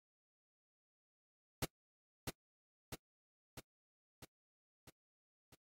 pink noise with echo, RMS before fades -37 dBFS, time 1.62-1.65 s, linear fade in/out 5 ms, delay 650 ms, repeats 6, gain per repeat -4 dB, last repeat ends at 5.55 s, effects noise-tail reverb RT60 0.1 s tail -25 dB re dry + AAC 48 kbps

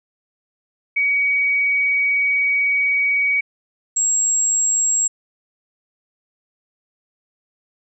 sine tone pair in turn, 2259 / 7598 Hz, C#7 / A#8, +32 / +32 cents, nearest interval octave + major sixth, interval 2100 cents, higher second, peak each -15 dBFS, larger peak neither, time 0.96-3.41 / 3.96-5.08 s, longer first, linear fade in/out 10 ms, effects none

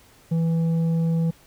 sine tone with tanh clipping, 164.81 Hz, E3, in tune, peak -20 dBFS, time 0.31-1.31 s, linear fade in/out 10 ms, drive 6 dB, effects pink hiss -54 dBFS RMS until 1.46 s

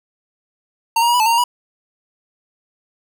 square tone with pitch steps, 917 / 942 / 956 / 983 / 873 / 921 / 932 / 973 Hz, A#5 / A#5 / A#5 / B5 / A5 / A#5 / A#5 / B5, -29 / +18 / +43 / -8 / -14 / -21 / -1 / -26 cents, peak -13 dBFS, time 0.96-1.44 s, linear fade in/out 5 ms, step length 60 ms, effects none

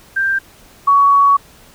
sine tone pair in turn, 1580 / 1123.1 Hz, G6 / C#6, +13 / +22 cents, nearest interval tritone, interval 591 cents, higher first, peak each -13 / -7 dBFS, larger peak second, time 0.16-0.39 / 0.87-1.37 s, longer second, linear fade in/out 10 ms, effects pink hiss -45 dBFS RMS until 1.74 s

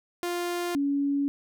sawtooth / sine tone pair in turn, 350 / 281.9 Hz, F4 / C#4, +4 / +29 cents, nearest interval major third, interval 375 cents, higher first, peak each -24 / -23 dBFS, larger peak second, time 0.23-0.75 / 0.75-1.28 s, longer second, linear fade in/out 0 ms, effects none

